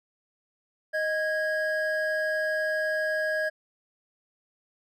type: tone pair together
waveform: triangle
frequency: 623.4 / 1648 Hz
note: D#5 / G#6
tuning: +3 / -14 cents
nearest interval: octave + perfect fourth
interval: 1683 cents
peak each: -26 dBFS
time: 0.93-3.5 s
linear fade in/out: 20 ms
effects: none